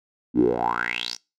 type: tone with band-pass filter sweep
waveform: 10% pulse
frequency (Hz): 59.5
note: A#1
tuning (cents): +36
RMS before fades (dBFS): -23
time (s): 0.34-1.18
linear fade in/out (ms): 50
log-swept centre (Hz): 250 to 6100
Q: 8
effects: noise-tail reverb RT60 0.3 s tail -25 dB re dry